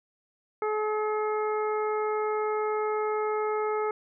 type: harmonic tone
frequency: 427.2 Hz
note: G#4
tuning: 49 cents sharp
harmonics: 1 / 2 / 3 / 4 / 5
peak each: -27 / -33 / -33 / -47 / -41 dBFS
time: 0.62-3.91 s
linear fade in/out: 2 ms
effects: none